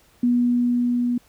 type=tone with level ramp; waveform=sine; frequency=243 Hz; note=B3; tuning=28 cents flat; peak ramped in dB=-15 to -19 dBFS; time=0.23-1.18 s; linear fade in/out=5 ms; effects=pink hiss -57 dBFS RMS until 1.28 s